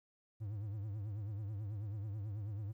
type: tone with vibrato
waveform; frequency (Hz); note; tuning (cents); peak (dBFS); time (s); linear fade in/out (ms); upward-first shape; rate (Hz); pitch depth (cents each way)
triangle; 103.83; G#2; 0; -37; 0.4-2.73; 20; triangle; 9.2; 140
effects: 13-bit

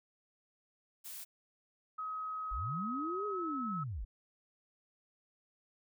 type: noise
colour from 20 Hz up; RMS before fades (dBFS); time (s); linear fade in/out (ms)
blue; -46; 1.04-1.25; 20
type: tone with pitch glide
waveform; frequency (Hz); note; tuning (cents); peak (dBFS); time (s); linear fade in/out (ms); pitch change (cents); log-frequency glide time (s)
sine; 1270 to 1291.5; D#6 to E6; +35 to -36; -37; 1.98-3.84; 10; +29; 3.28-3.39
type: linear two-way sweep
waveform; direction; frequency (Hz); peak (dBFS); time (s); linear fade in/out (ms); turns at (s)
sine; up then down; 35.79 to 422.2 to 35.79; -37; 2.51-4.05; 10; 3.26
effects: none

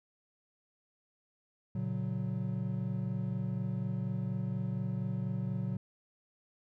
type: chord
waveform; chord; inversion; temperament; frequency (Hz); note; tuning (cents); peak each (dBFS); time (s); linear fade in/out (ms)
triangle; F# major; first; equal with one note detuned; 116.54 / 140.69 / 185; A#2 / C#3 / F#3; 0 / +26 / 0; -34 / -36 / -34; 1.75-5.77; 5
effects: none

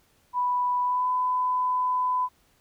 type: tone with pitch glide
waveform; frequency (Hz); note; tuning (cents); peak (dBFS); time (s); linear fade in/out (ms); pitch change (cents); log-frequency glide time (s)
sine; 987.8 to 1003.9; B5 to B5; 0 to +28; -22; 0.33-2.29; 50; +28; 0.83-1.08
effects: pink hiss -64 dBFS RMS until 2.6 s

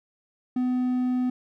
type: tone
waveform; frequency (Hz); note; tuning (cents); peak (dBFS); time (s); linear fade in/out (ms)
triangle; 251.3; B3; +30; -20; 0.56-1.3; 5
effects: none

